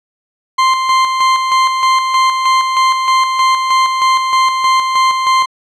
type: tone with tremolo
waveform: 40% pulse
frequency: 1046.5 Hz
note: C6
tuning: in tune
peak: -7 dBFS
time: 0.58-5.46 s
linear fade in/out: 10 ms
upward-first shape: square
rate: 3.2 Hz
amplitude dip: 45%
effects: low-pass 5000 Hz 12 dB/octave